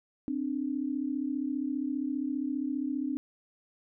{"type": "tone pair together", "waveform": "sine", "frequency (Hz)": [261.8, 296.8], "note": ["C4", "D4"], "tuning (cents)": [1, 18], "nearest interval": "major second", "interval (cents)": 217, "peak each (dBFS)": [-32, -32], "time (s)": [0.28, 3.17], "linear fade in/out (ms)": 0, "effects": []}